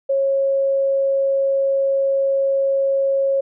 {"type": "tone", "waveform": "sine", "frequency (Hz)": 546, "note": "C#5", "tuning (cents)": -26, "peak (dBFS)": -15, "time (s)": [0.09, 3.41], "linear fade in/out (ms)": 10, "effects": []}